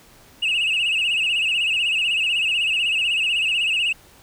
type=tone with vibrato; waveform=sine; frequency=2720 Hz; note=F7; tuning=46 cents flat; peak=-16 dBFS; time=0.42-3.93 s; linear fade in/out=10 ms; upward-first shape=sine; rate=16 Hz; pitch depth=120 cents each way; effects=tanh soft clip ceiling -16 dBFS + pink hiss -50 dBFS RMS until 4.22 s